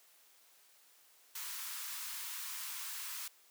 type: high-pass noise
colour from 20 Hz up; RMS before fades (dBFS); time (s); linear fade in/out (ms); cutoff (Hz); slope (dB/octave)
white; -43; 1.35-3.28; 5; 890; 96
effects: white hiss -65 dBFS RMS until 3.5 s + high-pass 400 Hz 12 dB/octave